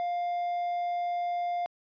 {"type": "tone", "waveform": "triangle", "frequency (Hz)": 702, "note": "F5", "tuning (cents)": 9, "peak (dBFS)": -26, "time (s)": [0, 1.66], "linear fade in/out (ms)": 0, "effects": ["resampled to 11025 Hz"]}